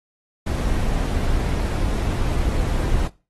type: noise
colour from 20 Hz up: brown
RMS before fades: -21 dBFS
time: 0.46-3.08 s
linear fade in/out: 10 ms
effects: noise-tail reverb RT60 0.3 s tail -19 dB re dry + AAC 32 kbps